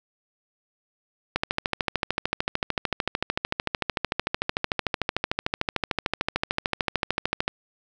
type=click train; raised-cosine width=0.3 ms; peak=-7 dBFS; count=83; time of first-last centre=1.36-7.479 s; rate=13.4 Hz; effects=none